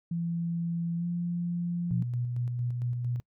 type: tone with pitch glide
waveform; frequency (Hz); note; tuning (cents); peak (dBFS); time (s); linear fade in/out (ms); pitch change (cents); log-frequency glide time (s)
sine; 169.3 to 173.36; E3 to F3; +46 to -12; -28; 0.11-2.03; 5; +42; 0.97-1.05
type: tone with tremolo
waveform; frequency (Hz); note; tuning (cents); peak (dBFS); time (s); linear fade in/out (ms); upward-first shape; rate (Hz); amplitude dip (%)
sine; 121.8; B2; -24; -27; 1.91-3.2; 0; square; 4.4; 30
effects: noise-tail reverb RT60 0.1 s tail -26 dB re dry